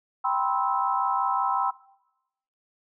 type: chord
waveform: sine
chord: C major seventh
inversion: second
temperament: just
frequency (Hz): 784.9 / 981.1 / 1046.5 / 1308.1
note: G5 / B5 / C6 / E6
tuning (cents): +2 / -12 / 0 / -14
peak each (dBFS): -28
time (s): 0.24-1.71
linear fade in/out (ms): 10
effects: noise-tail reverb RT60 0.9 s tail -20 dB re dry